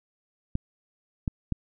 clicks, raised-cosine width 5 ms, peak -14 dBFS, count 3, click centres 0.554 / 1.278 / 1.523 s, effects none

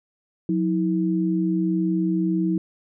sine tone pair together, 181.05 / 322.6 Hz, F#3 / E4, -37 / -37 cents, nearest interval minor seventh, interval 1000 cents, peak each -22 dBFS, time 0.49-2.58 s, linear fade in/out 2 ms, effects none

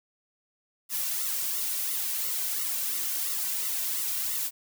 blue noise with flanger, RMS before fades -30 dBFS, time 0.89-4.51 s, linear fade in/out 50 ms, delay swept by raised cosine 1.2 to 2.4 ms, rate 2.9 Hz, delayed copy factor -0.75, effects none

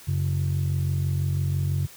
sine tone pair together, 92.5 / 138.59 Hz, F#2 / C#3, 0 / 0 cents, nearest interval perfect fifth, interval 700 cents, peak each -23 dBFS, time 0.07-1.87 s, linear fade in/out 20 ms, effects tanh soft clip ceiling -18 dBFS + white hiss -47 dBFS RMS until 1.96 s

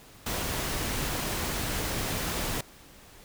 pink noise, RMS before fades -31 dBFS, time 0.26-2.61 s, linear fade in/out 5 ms, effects pink hiss -52 dBFS RMS until 3.24 s

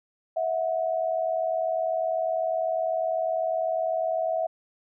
sine tone pair together, 648 / 728 Hz, E5 / F#5, -30 / -28 cents, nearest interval major second, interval 202 cents, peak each -25 / -29 dBFS, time 0.36-4.47 s, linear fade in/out 10 ms, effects none

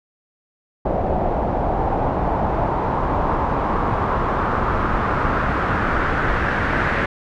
pink noise with low-pass filter sweep, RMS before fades -20 dBFS, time 0.85-7.06 s, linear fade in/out 5 ms, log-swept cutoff 690 to 1700 Hz, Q 2.6, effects none

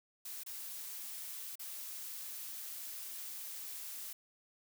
blue noise with dropouts, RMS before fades -45 dBFS, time 0.25-4.13 s, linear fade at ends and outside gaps 5 ms, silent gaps 0.435-0.462 / 1.556-1.594 s, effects none

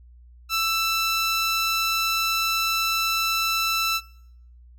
15% pulse tone, 1328 Hz, E6, 12 cents sharp, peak -15 dBFS, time 0.49-4.01 s, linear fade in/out 50 ms, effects noise-tail reverb RT60 0.7 s tail -21 dB re dry + added 60 Hz sine -46 dBFS peak until 4.78 s

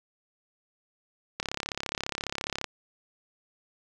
click train, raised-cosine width 0.2 ms, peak -13 dBFS, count 44, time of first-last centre 1.4-2.643 s, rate 34.6 Hz, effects none

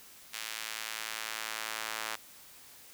sawtooth tone with high-pass filter sweep, 110 Hz, A2, in tune, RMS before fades -39 dBFS, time 0.33-2.16 s, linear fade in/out 10 ms, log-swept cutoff 2300 to 1200 Hz, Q 0.82, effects white hiss -54 dBFS RMS until 2.93 s

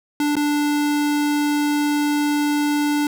square tone with dropouts, 293.7 Hz, D4, in tune, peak -18 dBFS, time 0.2-3.07 s, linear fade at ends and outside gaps 2 ms, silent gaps 0.355-0.366 s, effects none

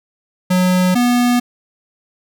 square tone pair in turn, 182.7 / 243.9 Hz, F#3 / B3, -22 / -21 cents, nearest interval perfect fourth, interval 501 cents, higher second, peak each -12 dBFS, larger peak neither, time 0.5-0.95 / 0.95-1.4 s, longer neither, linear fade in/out 10 ms, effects none

